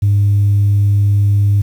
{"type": "tone", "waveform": "sine", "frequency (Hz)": 101.4, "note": "G#2", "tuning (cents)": -41, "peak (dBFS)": -7, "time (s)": [0.02, 1.62], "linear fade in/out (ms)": 10, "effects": ["tanh soft clip ceiling -6 dBFS", "7-bit"]}